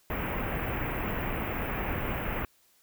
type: band-stop noise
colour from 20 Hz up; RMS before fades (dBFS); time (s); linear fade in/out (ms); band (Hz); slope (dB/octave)
pink; -32; 0.1-2.45; 2; 2700 to 15000; 48
effects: white hiss -65 dBFS RMS until 2.82 s